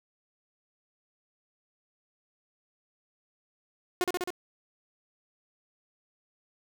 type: tone with echo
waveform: sawtooth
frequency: 359.9 Hz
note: F#4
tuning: 48 cents flat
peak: -20 dBFS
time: 4.01-4.04 s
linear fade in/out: 0 ms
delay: 66 ms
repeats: 4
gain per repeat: -2 dB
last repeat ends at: 4.304 s
effects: none